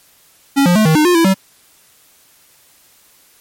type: tone with pitch steps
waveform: square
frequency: 277.2 / 176.4 / 215.9 / 157.9 / 304.6 / 355.2 / 331.9 / 191.4 Hz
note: C#4 / F3 / A3 / D#3 / D#4 / F4 / E4 / G3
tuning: 0 / +18 / -33 / +26 / -37 / +29 / +12 / -41 cents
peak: -9 dBFS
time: 0.56-1.344 s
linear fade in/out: 20 ms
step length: 98 ms
effects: white hiss -50 dBFS RMS until 3.4 s + MP3 64 kbps